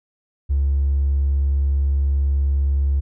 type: tone with hard clipping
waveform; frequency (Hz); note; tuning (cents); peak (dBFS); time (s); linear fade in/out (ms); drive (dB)
sine; 69.6; C#2; +8; -16; 0.49-3.01; 20; 1
effects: none